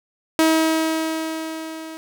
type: tone with level ramp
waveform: sawtooth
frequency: 320 Hz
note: D#4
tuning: 49 cents sharp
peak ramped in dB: -9 to -29 dBFS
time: 0.39-1.97 s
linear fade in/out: 0 ms
effects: none